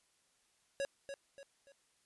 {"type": "tone with echo", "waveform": "square", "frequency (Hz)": 554, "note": "C#5", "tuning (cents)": -1, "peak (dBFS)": -35, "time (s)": [0.8, 0.85], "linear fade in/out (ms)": 0, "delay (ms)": 290, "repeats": 3, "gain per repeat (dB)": -8, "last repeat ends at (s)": 1.72, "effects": ["white hiss -74 dBFS RMS until 2.05 s", "resampled to 24000 Hz"]}